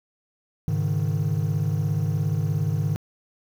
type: chord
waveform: triangle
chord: Ab suspended fourth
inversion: none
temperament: equal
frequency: 103.83 / 138.59 / 155.56 Hz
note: Ab2 / Db3 / Eb3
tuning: 0 / 0 / 0 cents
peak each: -23 / -25 / -22 dBFS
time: 0.68-2.96 s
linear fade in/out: 0 ms
effects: tanh soft clip ceiling -13 dBFS + 8-bit